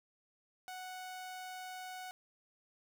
sawtooth tone, 740 Hz, F#5, in tune, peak -40 dBFS, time 0.68-2.11 s, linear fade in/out 0 ms, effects none

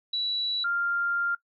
sine tone pair in turn, 3932 / 1395.4 Hz, B7 / F6, -8 / -2 cents, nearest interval octave + tritone, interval 1794 cents, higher first, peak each -26 / -24 dBFS, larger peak second, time 0.13-0.64 / 0.64-1.35 s, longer second, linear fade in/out 5 ms, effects noise-tail reverb RT60 0.1 s tail -20 dB re dry

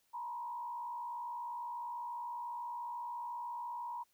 sine tone with frequency modulation, 957 Hz, A#5, 45 cents sharp, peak -39 dBFS, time 0.13-4.04 s, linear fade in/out 20 ms, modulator 59.9 Hz, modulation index 0.75, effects white hiss -75 dBFS RMS until 4.13 s

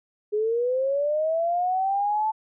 sine linear sweep, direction up, 413.1 to 880 Hz, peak -21 dBFS, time 0.32-2.32 s, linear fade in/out 20 ms, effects none

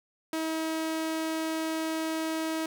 sawtooth tone, 320 Hz, D#4, 49 cents sharp, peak -25 dBFS, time 0.33-2.66 s, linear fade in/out 2 ms, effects none

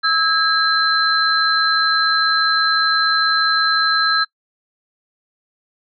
sine tone cluster, 1302 / 1633 / 4087 Hz, E6 / G#6 / C8, -22 / -30 / -41 cents, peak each -18 dBFS, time 0.03-4.25 s, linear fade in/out 20 ms, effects noise-tail reverb RT60 0.1 s tail -26 dB re dry

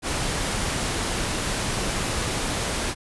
pink noise, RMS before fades -26 dBFS, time 0.02-2.95 s, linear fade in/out 50 ms, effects resampled to 24000 Hz

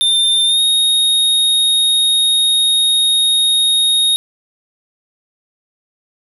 square tone with pitch glide, 3596 to 3731 Hz, A7 to A#7, +37 to +1 cents, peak -11 dBFS, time 0.01-4.16 s, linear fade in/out 0 ms, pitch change +64 cents, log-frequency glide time 0.46-0.6 s, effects 8-bit

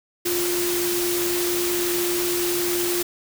sine tone in noise, 351 Hz, F4, 9 cents sharp, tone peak -23 dBFS, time 0.25-3.03 s, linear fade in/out 10 ms, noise white, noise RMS -26 dBFS, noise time 0.25-3.03 s, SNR 0 dB, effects none

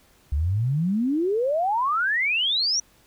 sine exponential sweep, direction up, 67.2 to 5920 Hz, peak -20 dBFS, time 0.32-2.8 s, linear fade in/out 5 ms, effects pink hiss -58 dBFS RMS until 3.06 s

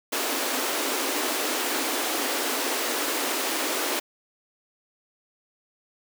pink high-pass noise, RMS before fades -27 dBFS, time 0.12-4 s, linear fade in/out 10 ms, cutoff 250 Hz, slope 96 dB/octave, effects none

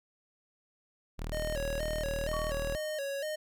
sawtooth tone, 39.19 Hz, D#1, 13 cents sharp, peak -31 dBFS, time 1.18-2.77 s, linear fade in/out 20 ms
square tone with vibrato, 584 Hz, D5, 10 cents flat, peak -34 dBFS, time 1.32-3.36 s, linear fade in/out 10 ms, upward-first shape square, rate 2.1 Hz, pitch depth 88 cents each way
sine tone with exponential decay, 1126 Hz, C#6, 27 cents sharp, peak -34 dBFS, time 2.33-3.16 s, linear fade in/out 2 ms, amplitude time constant 180 ms
effects none

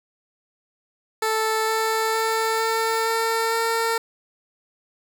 15% pulse tone with pitch steps, 440 / 443.1 / 446.1 / 449.2 / 452.4 / 455.5 Hz, A4 / A4 / A4 / A4 / A4 / A#4, 0 / +12 / +24 / +36 / +48 / -40 cents, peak -14 dBFS, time 1.22-3.98 s, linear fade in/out 5 ms, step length 460 ms, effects none

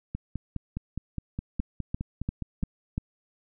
two click trains, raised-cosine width 5 ms, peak -16 / -19 dBFS, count 5 / 13, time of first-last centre 1.6-2.979 / 0.15-2.629 s, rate 2.9 / 4.84 Hz, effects none

